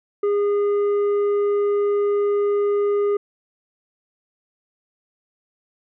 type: tone with tanh clipping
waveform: triangle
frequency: 408.5 Hz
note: G#4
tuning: 29 cents flat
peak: -18 dBFS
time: 0.23-3.17 s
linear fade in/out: 5 ms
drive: 10 dB
effects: none